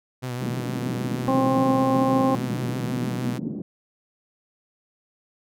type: tone with vibrato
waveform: sawtooth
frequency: 124.8 Hz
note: B2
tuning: 19 cents sharp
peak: -24 dBFS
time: 0.22-3.39 s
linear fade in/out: 20 ms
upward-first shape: sine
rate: 6.4 Hz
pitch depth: 47 cents each way
type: band-pass noise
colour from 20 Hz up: white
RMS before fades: -30 dBFS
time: 0.41-3.62 s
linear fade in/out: 2 ms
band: 150 to 280 Hz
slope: 24 dB/octave
type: harmonic tone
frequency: 265.1 Hz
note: C4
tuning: 23 cents sharp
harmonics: 1 / 2 / 3 / 4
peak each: -21 / -24 / -26 / -27 dBFS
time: 1.28-2.35 s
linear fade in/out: 0 ms
effects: none